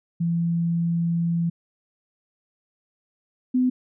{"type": "tone pair in turn", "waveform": "sine", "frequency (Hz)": [168.9, 253.1], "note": ["E3", "B3"], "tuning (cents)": [42, 43], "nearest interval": "perfect fifth", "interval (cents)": 701, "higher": "second", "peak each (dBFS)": [-20, -17], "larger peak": "second", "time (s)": [[0.2, 1.5], [3.54, 3.7]], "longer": "first", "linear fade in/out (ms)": 10, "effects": []}